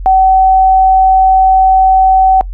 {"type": "tone", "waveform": "sine", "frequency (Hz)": 760, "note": "F#5", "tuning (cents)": 46, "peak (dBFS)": -4, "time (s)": [0.06, 2.41], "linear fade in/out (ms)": 0, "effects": ["noise-tail reverb RT60 0.1 s tail -23 dB re dry", "added 44 Hz sine -19 dBFS peak until 2.53 s"]}